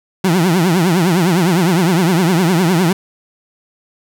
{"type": "tone with vibrato", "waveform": "30% pulse", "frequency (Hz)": 175.4, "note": "F3", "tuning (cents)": 8, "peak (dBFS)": -8, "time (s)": [0.24, 2.93], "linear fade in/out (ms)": 5, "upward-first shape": "triangle", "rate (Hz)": 9.8, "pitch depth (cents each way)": 210, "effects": []}